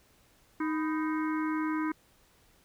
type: harmonic tone with a mistuned harmonic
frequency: 311.1 Hz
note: D#4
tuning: in tune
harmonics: 1 / 3 / 4 / 5 / 6 / 7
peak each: -29 / -38 / -40 / -41 / -47 / -45 dBFS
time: 0.6-1.92 s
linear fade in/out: 5 ms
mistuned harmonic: 3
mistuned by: +110 cents
effects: pink hiss -64 dBFS RMS until 2.64 s